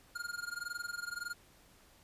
square tone with amplitude modulation, 1417 Hz, F6, 25 cents sharp, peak -36 dBFS, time 0.15-1.34 s, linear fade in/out 10 ms, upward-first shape sine, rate 21.7 Hz, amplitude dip 90%, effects pink hiss -63 dBFS RMS until 2.03 s + resampled to 32000 Hz

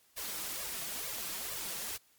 white noise with flanger, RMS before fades -39 dBFS, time 0.16-1.98 s, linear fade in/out 20 ms, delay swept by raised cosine 1.7 to 6.1 ms, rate 2.2 Hz, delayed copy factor +0.75, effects white hiss -67 dBFS RMS until 2.18 s + MP3 96 kbps

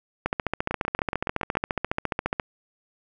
two click trains, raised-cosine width 0.5 ms, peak -12 / -9 dBFS, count 7 / 32, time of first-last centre 0.71-1.553 / 0.26-2.398 s, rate 7.12 / 14.5 Hz, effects none

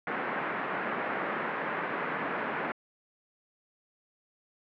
white band-pass noise, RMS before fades -33 dBFS, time 0.07-2.72 s, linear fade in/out 2 ms, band 170 to 1900 Hz, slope 24 dB/octave, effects low-pass 3000 Hz 12 dB/octave

